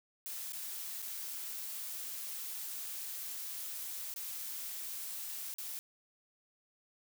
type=noise with dropouts; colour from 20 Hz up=blue; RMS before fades=-42 dBFS; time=0.26-5.79 s; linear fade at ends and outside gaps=0 ms; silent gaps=0.522-0.532 / 1.02-1.025 / 4.139-4.161 / 5.54-5.584 s; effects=none